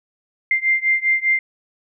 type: beating tone pair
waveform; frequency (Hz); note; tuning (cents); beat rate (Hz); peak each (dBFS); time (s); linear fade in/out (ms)
sine; 2093 / 2098; C7 / C7; 0 / +4; 5; -18 / -19; 0.51-1.39; 2
effects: none